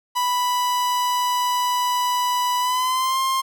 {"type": "tone with pitch glide", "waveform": "45% pulse", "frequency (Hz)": [987.8, 1058.7], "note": ["B5", "C6"], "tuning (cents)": [0, 20], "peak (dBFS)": -19, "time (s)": [0.15, 3.42], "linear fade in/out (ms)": 20, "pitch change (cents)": 120, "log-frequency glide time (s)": [2.59, 3.19], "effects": []}